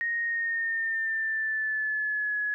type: tone with pitch glide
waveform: sine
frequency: 1864.7 to 1690.3 Hz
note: A#6 to G#6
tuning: 0 to +30 cents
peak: -26 dBFS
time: 0.01-2.54 s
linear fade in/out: 0 ms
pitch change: -170 cents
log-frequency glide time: 0.24-2.37 s
effects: none